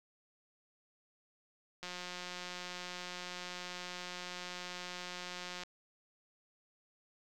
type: click train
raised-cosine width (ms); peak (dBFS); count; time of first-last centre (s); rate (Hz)
0.2; -26; 682; 1.83-5.634; 179
effects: 11-bit